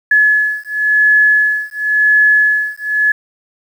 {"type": "beating tone pair", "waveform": "sine", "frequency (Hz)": [1706, 1706.94], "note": ["G#6", "G#6"], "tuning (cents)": [46, 47], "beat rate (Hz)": 0.94, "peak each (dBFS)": -12, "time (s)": [0.11, 3.12], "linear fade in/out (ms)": 5, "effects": ["7-bit"]}